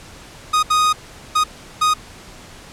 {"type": "tone bursts at uneven times", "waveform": "45% pulse", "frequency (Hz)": 1243, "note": "D#6", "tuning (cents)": -2, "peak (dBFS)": -13, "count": 4, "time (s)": [[0.53, 0.63], [0.7, 0.93], [1.35, 1.44], [1.81, 1.94]], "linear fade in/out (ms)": 10, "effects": ["pink hiss -40 dBFS RMS until 2.72 s", "low-pass 9000 Hz 12 dB/octave"]}